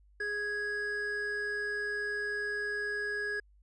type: tone pair together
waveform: triangle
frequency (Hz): 415.3 / 1661.2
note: G#4 / G#6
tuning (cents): 0 / 0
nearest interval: 2 octaves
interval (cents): 2400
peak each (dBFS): -37 / -31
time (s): 0.2-3.4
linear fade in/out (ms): 5
effects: added 50 Hz sine -59 dBFS peak until 3.62 s + resampled to 22050 Hz